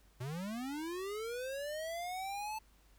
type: linear sweep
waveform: square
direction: up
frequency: 118.1 to 880 Hz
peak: -39 dBFS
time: 0.2-2.59 s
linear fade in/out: 10 ms
effects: added 50 Hz sine -64 dBFS peak until 2.98 s + pink hiss -69 dBFS RMS until 2.98 s